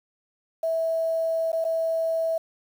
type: tone with dropouts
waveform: sine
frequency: 653 Hz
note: E5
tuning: 17 cents flat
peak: -22 dBFS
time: 0.63-2.38 s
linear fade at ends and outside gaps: 5 ms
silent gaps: 1.519-1.529 / 1.643-1.649 s
effects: 8-bit